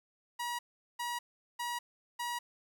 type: tone bursts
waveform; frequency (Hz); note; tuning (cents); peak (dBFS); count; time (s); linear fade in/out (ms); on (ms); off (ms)
sawtooth; 960; B5; -49; -31; 4; 0.39-2.39; 10; 200; 400
effects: none